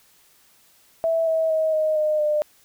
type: tone with pitch steps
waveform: sine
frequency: 656 / 644.7 / 633.7 / 622.8 / 612.1 / 601.6 Hz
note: E5 / E5 / D#5 / D#5 / D#5 / D5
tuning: -9 / -39 / +32 / +2 / -28 / +42 cents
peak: -18 dBFS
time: 1.04-2.42 s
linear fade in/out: 0 ms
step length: 230 ms
effects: white hiss -57 dBFS RMS until 2.64 s